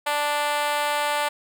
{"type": "tone with high-pass filter", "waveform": "5% pulse", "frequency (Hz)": 293.7, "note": "D4", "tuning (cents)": 0, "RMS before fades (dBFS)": -24, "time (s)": [0.06, 1.29], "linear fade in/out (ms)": 10, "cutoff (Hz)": 720, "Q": 8.6, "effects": []}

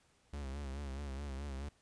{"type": "tone with vibrato", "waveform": "45% pulse", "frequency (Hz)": 69.3, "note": "C#2", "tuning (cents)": 0, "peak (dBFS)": -40, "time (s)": [0.33, 1.69], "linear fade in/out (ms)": 5, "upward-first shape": "sine", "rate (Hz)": 4.7, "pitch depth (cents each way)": 82, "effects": ["pink hiss -71 dBFS RMS until 1.81 s", "resampled to 22050 Hz"]}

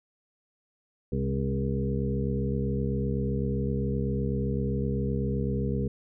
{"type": "harmonic tone with a mistuned harmonic", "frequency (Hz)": 67.8, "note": "C#2", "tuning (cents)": -38, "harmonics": [1, 2, 3, 4, 6, 7], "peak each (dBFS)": [-32, -30, -31, -37, -35, -36], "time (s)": [1.12, 5.88], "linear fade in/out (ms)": 5, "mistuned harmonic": 2, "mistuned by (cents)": -45, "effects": []}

